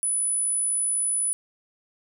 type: tone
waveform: sine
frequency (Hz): 9956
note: D#9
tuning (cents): 0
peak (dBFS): -22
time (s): 0.03-1.33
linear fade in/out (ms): 0
effects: none